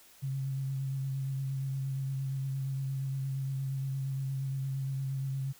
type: tone with vibrato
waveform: sine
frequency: 134.9 Hz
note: C#3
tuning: 47 cents flat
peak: -31 dBFS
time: 0.22-5.53 s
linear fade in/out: 20 ms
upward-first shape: sine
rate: 8.6 Hz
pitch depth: 21 cents each way
effects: white hiss -58 dBFS RMS until 5.59 s